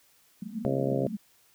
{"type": "band-pass noise", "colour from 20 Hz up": "white", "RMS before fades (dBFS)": -36, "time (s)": [0.42, 1.17], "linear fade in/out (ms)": 5, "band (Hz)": [190, 230], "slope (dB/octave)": 96}
{"type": "harmonic tone", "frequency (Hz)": 67.5, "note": "C#2", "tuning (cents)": -45, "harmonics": [2, 3, 4, 5, 6, 7, 8, 9, 10], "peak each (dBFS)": [-31, -38, -32, -38, -32, -38, -32, -35, -38], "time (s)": [0.65, 1.07], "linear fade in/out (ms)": 0}
{"effects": ["white hiss -63 dBFS RMS until 1.54 s"]}